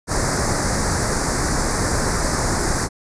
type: band-stop noise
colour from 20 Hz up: pink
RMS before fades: -20 dBFS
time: 0.07-2.89 s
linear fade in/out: 50 ms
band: 2000 to 4600 Hz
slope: 48 dB/octave
effects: resampled to 22050 Hz